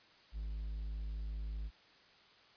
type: tone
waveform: triangle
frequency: 52.7 Hz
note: G#1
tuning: 26 cents sharp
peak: -36 dBFS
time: 0.32-1.71 s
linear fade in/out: 50 ms
effects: white hiss -63 dBFS RMS until 2.56 s + resampled to 11025 Hz